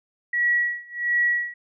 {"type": "tone with tremolo", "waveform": "sine", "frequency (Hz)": 1925, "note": "B6", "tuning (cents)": -45, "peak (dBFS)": -17, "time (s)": [0.33, 1.54], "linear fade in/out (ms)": 5, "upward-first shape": "sine", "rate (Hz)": 1.4, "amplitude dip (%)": 95, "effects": []}